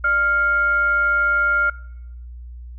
sine tone with frequency modulation, 1396.9 Hz, F6, in tune, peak -15 dBFS, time 0.04-1.7 s, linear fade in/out 5 ms, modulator 800 Hz, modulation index 0.3, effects noise-tail reverb RT60 0.9 s tail -23 dB re dry + added 60 Hz sine -33 dBFS peak until 2.78 s

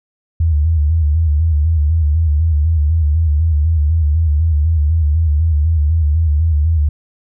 sine tone with vibrato, 77.9 Hz, D#2, 3 cents sharp, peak -10 dBFS, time 0.4-6.89 s, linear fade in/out 5 ms, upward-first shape square, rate 4 Hz, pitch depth 88 cents each way, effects none

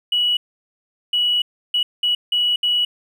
triangle tone bursts at uneven times, 2932 Hz, F#7, 16 cents flat, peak -12 dBFS, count 6, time 0.12-0.37 / 1.13-1.42 / 1.74-1.83 / 2.03-2.15 / 2.32-2.56 / 2.63-2.85 s, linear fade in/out 5 ms, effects tanh soft clip ceiling -13 dBFS

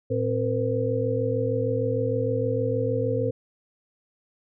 sine tone cluster, 113.5 / 263.4 / 462.5 / 509 Hz, A#2 / C4 / A#4 / C5, -46 / +12 / -14 / -48 cents, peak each -27 / -31 / -27 / -27 dBFS, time 0.1-3.31 s, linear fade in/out 10 ms, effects none

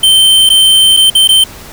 square tone with dropouts, 3106 Hz, G7, 17 cents flat, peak -4 dBFS, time 0.03-1.44 s, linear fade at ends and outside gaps 5 ms, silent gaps 0.492-0.5 / 0.967-0.971 / 1.101-1.15 / 1.276-1.289 s, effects pink hiss -31 dBFS RMS until 1.72 s

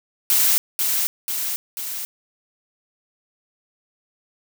blue noise with echo, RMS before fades -17 dBFS, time 0.3-0.58 s, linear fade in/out 0 ms, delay 490 ms, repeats 3, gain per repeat -4 dB, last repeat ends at 2.05 s, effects none

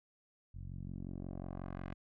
10% pulse tone with low-pass filter sweep, 45.52 Hz, F#1, 28 cents flat, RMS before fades -44 dBFS, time 0.54-1.94 s, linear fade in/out 10 ms, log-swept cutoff 91 to 2300 Hz, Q 1.1, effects none

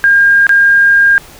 sine tone with dropouts, 1611 Hz, G6, 47 cents sharp, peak -4 dBFS, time 0.04-1.18 s, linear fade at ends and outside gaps 0 ms, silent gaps 0.468-0.493 s, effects pink hiss -36 dBFS RMS until 1.39 s

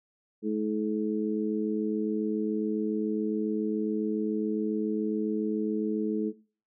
harmonic tone, 107.2 Hz, A2, 45 cents flat, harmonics 2 / 3 / 4, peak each -29 / -31 / -32 dBFS, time 0.42-6.33 s, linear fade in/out 50 ms, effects noise-tail reverb RT60 0.4 s tail -19 dB re dry

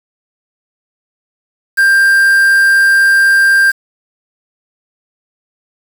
triangle tone with quantisation, 1588 Hz, G6, 22 cents sharp, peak -4 dBFS, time 1.77-3.72 s, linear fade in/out 20 ms, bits 4, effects none

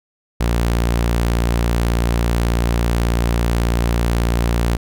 sawtooth tone, 58.27 Hz, A#1, in tune, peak -11 dBFS, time 0.4-4.77 s, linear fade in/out 10 ms, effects none

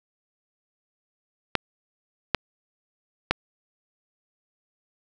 clicks, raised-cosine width 0.3 ms, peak -3 dBFS, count 3, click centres 1.553 / 2.347 / 3.31 s, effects none

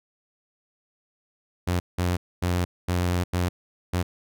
sawtooth tone bursts at uneven times, 89 Hz, F2, 33 cents sharp, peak -18 dBFS, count 6, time 1.67-1.8 / 1.98-2.17 / 2.42-2.65 / 2.88-3.24 / 3.33-3.49 / 3.93-4.03 s, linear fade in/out 10 ms, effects none

